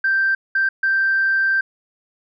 sine tone bursts at uneven times, 1568 Hz, G6, in tune, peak -14 dBFS, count 3, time 0.04-0.35 / 0.55-0.69 / 0.83-1.61 s, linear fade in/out 5 ms, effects tanh soft clip ceiling -10 dBFS

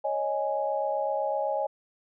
sine chord, C# suspended second, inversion none, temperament equal, 554.4 / 622.3 / 830.6 Hz, C#5 / D#5 / G#5, 0 / 0 / 0 cents, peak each -30 dBFS, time 0.04-1.67 s, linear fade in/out 10 ms, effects none

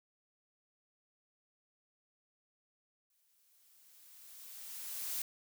blue noise with exponential growth, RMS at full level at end -37 dBFS, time 3.1-5.22 s, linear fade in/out 2 ms, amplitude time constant 460 ms, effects none

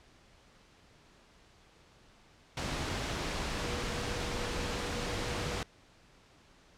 sine tone in noise, 483.9 Hz, B4, 35 cents flat, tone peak -43 dBFS, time 3.55-5.58 s, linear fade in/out 2 ms, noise pink, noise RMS -35 dBFS, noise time 2.57-5.63 s, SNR -11 dB, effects pink hiss -61 dBFS RMS until 6.77 s + low-pass 6000 Hz 12 dB/octave

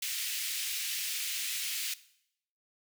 pink high-pass noise, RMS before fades -35 dBFS, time 0.02-1.94 s, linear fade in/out 5 ms, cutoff 2300 Hz, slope 24 dB/octave, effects noise-tail reverb RT60 0.7 s tail -17 dB re dry

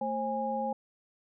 sine tone cluster, 224 / 534 / 822 Hz, A3 / C5 / G#5, +31 / +35 / -18 cents, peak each -36 / -34 / -32 dBFS, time 0.01-0.73 s, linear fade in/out 5 ms, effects none

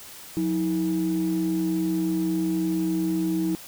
sine tone pair together, 180.32 / 321.3 Hz, F#3 / E4, -44 / -44 cents, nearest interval minor seventh, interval 1000 cents, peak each -26 / -22 dBFS, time 0.37-3.55 s, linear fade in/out 0 ms, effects tanh soft clip ceiling -17 dBFS + white hiss -43 dBFS RMS until 3.67 s

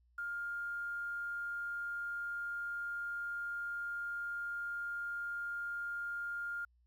sine tone with quantisation, 1407 Hz, F6, 12 cents sharp, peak -37 dBFS, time 0.18-6.65 s, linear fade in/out 5 ms, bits 11, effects added 60 Hz sine -67 dBFS peak until 6.86 s

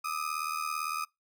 35% pulse ring-modulated tone, 1243 Hz, D#6, 2 cents flat, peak -27 dBFS, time 0.04-1.05 s, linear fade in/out 10 ms, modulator 38.9 Hz, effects noise-tail reverb RT60 0.2 s tail -25 dB re dry

